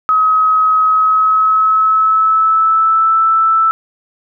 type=tone with pitch glide; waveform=sine; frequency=1273 to 1320.9 Hz; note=D#6 to E6; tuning=+39 to +3 cents; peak=-8 dBFS; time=0.09-3.71 s; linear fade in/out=0 ms; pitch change=+64 cents; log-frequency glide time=0.85-3.17 s; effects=none